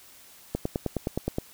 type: click train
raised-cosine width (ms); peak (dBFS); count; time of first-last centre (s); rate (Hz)
2; -13; 9; 0.55-1.384; 9.59
effects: white hiss -52 dBFS RMS until 1.53 s